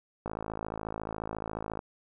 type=click train; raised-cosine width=1 ms; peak=-21 dBFS; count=84; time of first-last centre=0.26-1.791 s; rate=54.2 Hz; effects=none